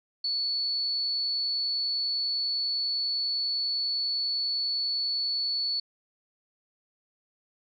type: tone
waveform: sine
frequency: 4435 Hz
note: C#8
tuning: in tune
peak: -26 dBFS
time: 0.24-5.8 s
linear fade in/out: 5 ms
effects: none